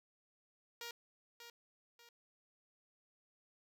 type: tone with echo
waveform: 5% pulse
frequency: 470.9 Hz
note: A#4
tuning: 18 cents sharp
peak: -33 dBFS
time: 0.81-0.91 s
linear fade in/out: 2 ms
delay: 590 ms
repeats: 2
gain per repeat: -8 dB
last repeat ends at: 2.09 s
effects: none